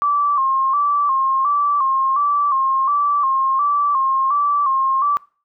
sine tone with vibrato, 1113 Hz, C#6, 7 cents sharp, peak -14 dBFS, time 0.02-5.17 s, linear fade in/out 0 ms, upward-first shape square, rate 1.4 Hz, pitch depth 71 cents each way, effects noise-tail reverb RT60 0.4 s tail -22 dB re dry

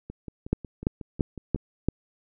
two click trains, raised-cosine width 3 ms, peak -9 / -24 dBFS, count 5 / 9, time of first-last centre 0.53-1.886 / 0.1-1.56 s, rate 2.95 / 5.48 Hz, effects none

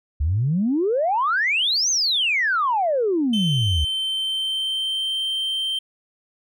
sine exponential two-way sweep, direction up then down, 67.6 to 6470 to 67.6 Hz, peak -17 dBFS, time 0.2-3.85 s, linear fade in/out 10 ms, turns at 1.9 s
triangle tone with pitch glide, 3086 to 3131 Hz, G7 to G7, -28 to -3 cents, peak -20 dBFS, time 3.33-5.79 s, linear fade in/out 5 ms, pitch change +25 cents, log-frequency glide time 3.5-5.2 s
effects tanh soft clip ceiling -12 dBFS

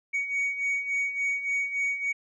sine beating tone pair, 2241 / 2244.5 Hz, C#7 / C#7, +18 / +21 cents, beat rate 3.5 Hz, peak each -30 / -25 dBFS, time 0.13-2.13 s, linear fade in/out 20 ms, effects tanh soft clip ceiling -23 dBFS

